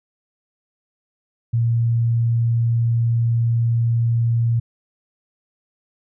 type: tone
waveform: sine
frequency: 116.54 Hz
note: A#2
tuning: in tune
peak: -15 dBFS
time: 1.53-4.6 s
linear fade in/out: 10 ms
effects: none